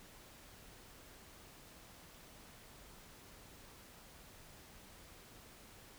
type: silence
effects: pink hiss -58 dBFS RMS until 5.98 s